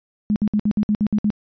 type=tone bursts; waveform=sine; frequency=210.1 Hz; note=G#3; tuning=20 cents sharp; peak=-15 dBFS; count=9; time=0.3-1.303 s; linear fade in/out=0 ms; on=59 ms; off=59 ms; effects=resampled to 11025 Hz